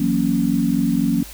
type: chord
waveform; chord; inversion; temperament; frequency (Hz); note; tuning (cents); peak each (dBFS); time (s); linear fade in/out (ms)
sine; F# dominant seventh; third; equal; 164.81 / 185 / 233.1 / 277.2; E3 / F#3 / A#3 / C#4; 0 / 0 / 0 / 0; -24 / -22 / -20 / -20; 0-1.23; 5
effects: added 50 Hz sine -39 dBFS peak until 1.33 s + white hiss -39 dBFS RMS until 1.33 s